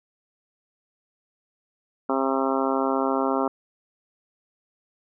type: harmonic tone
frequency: 134.2 Hz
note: C3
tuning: 44 cents sharp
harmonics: 2 / 3 / 4 / 5 / 6 / 7 / 8 / 9 / 10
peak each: -26 / -28 / -29 / -30 / -31 / -31 / -32 / -33 / -33 dBFS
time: 2.09-3.48 s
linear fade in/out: 5 ms
effects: none